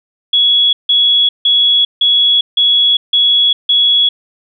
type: tone bursts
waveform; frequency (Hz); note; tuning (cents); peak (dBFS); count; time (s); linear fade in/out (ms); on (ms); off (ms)
sine; 3361; G#7; +20; -7; 7; 0.33-4.09; 5; 400; 160
effects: none